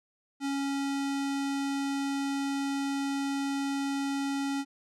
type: tone with low-pass filter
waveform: square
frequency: 277.2 Hz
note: C#4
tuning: in tune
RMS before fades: -31 dBFS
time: 0.4-4.65 s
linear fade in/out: 50 ms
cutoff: 8100 Hz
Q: 1
effects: none